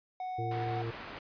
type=tone; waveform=triangle; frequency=740 Hz; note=F#5; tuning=in tune; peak=-33 dBFS; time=0.2-0.82 s; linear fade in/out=2 ms
type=harmonic tone; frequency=114.9 Hz; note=A#2; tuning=25 cents flat; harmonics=1 / 3 / 4; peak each=-35 / -40 / -41 dBFS; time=0.38-0.91 s; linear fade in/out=10 ms
type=low-pass noise; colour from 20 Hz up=white; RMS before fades=-45 dBFS; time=0.51-1.19 s; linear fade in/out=5 ms; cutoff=1900 Hz; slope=12 dB/octave
effects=resampled to 11025 Hz